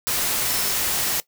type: tone in noise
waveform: sine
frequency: 5270 Hz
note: E8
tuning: 1 cent flat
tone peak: -32 dBFS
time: 0.49-0.71 s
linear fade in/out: 0 ms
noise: white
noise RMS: -23 dBFS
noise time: 0.07-1.2 s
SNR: -12 dB
effects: noise-tail reverb RT60 0.1 s tail -18 dB re dry